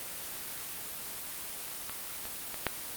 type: clicks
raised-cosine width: 0.3 ms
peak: -22 / -25 / -22 / -10 dBFS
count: 4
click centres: 1.896 / 2.254 / 2.543 / 2.667 s
effects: white hiss -40 dBFS RMS until 2.96 s + Opus 32 kbps